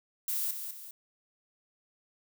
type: noise with echo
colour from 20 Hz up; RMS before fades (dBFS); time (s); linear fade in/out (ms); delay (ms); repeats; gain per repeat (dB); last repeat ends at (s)
violet; -32; 0.28-0.51; 2; 200; 2; -7; 0.91
effects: none